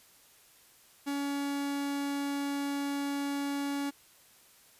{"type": "tone", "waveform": "45% pulse", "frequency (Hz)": 282.2, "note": "C#4", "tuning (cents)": 31, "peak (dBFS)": -31, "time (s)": [1.06, 3.91], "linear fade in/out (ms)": 20, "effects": ["white hiss -60 dBFS RMS until 4.79 s", "resampled to 32000 Hz"]}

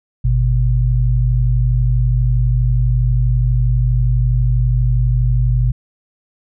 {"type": "tone pair together", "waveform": "sine", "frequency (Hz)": [51.17, 123.47], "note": ["G#1", "B2"], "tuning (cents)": [-25, 0], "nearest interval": "octave + minor third", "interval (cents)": 1525, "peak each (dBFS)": -14, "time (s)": [0.24, 5.72], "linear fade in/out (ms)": 10, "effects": []}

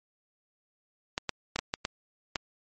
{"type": "clicks", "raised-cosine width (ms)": 0.2, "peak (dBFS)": -11, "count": 7, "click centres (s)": [1.179, 1.293, 1.56, 1.59, 1.739, 1.851, 2.358], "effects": ["MP3 32 kbps"]}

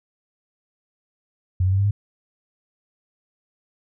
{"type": "tone with pitch steps", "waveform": "sine", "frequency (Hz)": [91.5, 94.07, 96.72, 99.44, 102.23], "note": ["F#2", "F#2", "G2", "G2", "G#2"], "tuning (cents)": [-19, 29, -23, 25, -27], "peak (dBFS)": -16, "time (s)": [1.6, 1.91], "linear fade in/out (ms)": 5, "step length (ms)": 62, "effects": []}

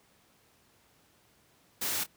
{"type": "noise with echo", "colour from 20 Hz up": "white", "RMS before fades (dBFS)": -32, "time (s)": [1.81, 2.04], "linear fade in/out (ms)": 10, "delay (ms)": 27, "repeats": 1, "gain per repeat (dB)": -14, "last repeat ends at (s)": 2.067, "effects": ["pink hiss -65 dBFS RMS until 2.16 s", "high-pass 80 Hz 12 dB/octave"]}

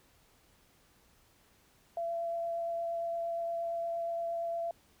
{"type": "tone with vibrato", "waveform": "sine", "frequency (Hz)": 676, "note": "E5", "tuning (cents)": 43, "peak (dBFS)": -32, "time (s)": [1.97, 4.71], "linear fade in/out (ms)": 2, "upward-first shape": "triangle", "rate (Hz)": 8.6, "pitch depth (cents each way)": 11, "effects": ["pink hiss -66 dBFS RMS until 5 s"]}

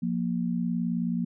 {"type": "tone pair together", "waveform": "sine", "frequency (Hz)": [176.2, 235.2], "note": ["F3", "A#3"], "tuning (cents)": [16, 16], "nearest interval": "perfect fourth", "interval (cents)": 500, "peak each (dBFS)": -28, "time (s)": [0.02, 1.25], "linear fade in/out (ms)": 10, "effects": []}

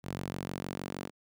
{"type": "tone with high-pass filter sweep", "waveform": "sawtooth", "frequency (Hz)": 46.45, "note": "F#1", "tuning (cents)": 7, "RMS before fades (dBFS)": -39, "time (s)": [0.03, 1.11], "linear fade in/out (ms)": 50, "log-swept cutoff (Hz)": [130, 230], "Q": 1.2, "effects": []}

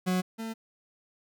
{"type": "tone pair in turn", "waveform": "40% pulse", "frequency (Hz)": [183.5, 224.3], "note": ["F#3", "A3"], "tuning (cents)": [-14, 34], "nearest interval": "minor third", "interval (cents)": 348, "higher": "second", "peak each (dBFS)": [-24, -33], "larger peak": "first", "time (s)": [[0.06, 0.22], [0.38, 0.54]], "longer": "neither", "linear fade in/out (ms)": 20, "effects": []}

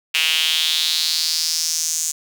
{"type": "tone with high-pass filter sweep", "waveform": "sawtooth", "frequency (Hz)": 160, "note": "D#3", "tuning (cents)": 49, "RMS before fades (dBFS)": -20, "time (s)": [0.14, 2.12], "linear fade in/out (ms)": 10, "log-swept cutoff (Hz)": [2700, 6900], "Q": 4.1, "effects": []}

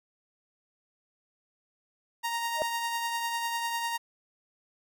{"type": "tone with tremolo", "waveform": "sawtooth", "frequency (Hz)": 932, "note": "A#5", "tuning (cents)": -1, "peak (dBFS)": -24, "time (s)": [2.23, 3.98], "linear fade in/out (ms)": 20, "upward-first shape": "triangle", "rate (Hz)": 10, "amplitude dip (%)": 40}
{"type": "tone with exponential growth", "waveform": "sine", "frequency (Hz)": 622.3, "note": "D#5", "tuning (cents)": 0, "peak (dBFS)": -21, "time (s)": [2.53, 2.62], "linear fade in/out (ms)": 0, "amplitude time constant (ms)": 18}
{"effects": []}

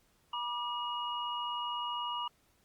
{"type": "tone cluster", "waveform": "sine", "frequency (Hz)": [966, 1186, 2886], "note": ["B5", "D6", "F#7"], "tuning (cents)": [-39, 17, -44], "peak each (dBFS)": [-37, -39, -39], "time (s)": [0.33, 2.28], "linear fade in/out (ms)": 5, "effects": ["pink hiss -70 dBFS RMS until 2.64 s", "Opus 48 kbps"]}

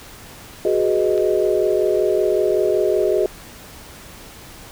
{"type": "chord", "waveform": "sine", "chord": "G# minor seventh", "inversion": "third", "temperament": "equal", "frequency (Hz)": [370, 415.3, 493.9, 622.3], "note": ["F#4", "G#4", "B4", "D#5"], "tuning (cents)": [0, 0, 0, 0], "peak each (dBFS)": [-19, -19, -25, -21], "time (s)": [0.65, 3.26], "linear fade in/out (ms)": 2}
{"type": "click", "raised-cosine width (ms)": 0.2, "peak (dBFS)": -18, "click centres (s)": 1.178}
{"effects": ["pink hiss -40 dBFS RMS until 4.71 s"]}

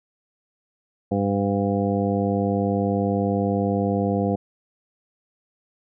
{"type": "harmonic tone", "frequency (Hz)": 100, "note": "G2", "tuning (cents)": 35, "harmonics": [1, 2, 3, 4, 5, 7, 8], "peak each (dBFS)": [-27, -23, -28, -30, -26, -29, -36], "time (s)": [1.11, 4.36], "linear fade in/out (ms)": 10, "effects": []}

